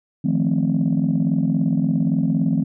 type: chord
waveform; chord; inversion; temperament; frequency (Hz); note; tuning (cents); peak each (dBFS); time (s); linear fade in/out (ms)
sine; F dominant seventh; third; just; 157.15 / 174.61 / 218.3 / 261.9; Eb3 / F3 / A3 / C4; +18 / 0 / -13 / +2; -21; 0.24-2.64; 10
effects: tanh soft clip ceiling -10 dBFS